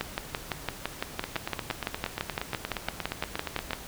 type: two click trains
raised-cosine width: 0.3 ms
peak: -14 / -12 dBFS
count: 22 / 23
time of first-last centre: 1.24-3.708 / 0.01-3.733 s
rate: 8.51 / 5.91 Hz
effects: pink hiss -43 dBFS RMS until 3.87 s